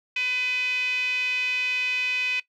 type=tone with band-pass filter; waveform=5% pulse; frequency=502 Hz; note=B4; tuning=28 cents sharp; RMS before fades=-26 dBFS; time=0.16-2.4 s; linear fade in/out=5 ms; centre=2500 Hz; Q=7.6; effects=noise-tail reverb RT60 0.1 s tail -18 dB re dry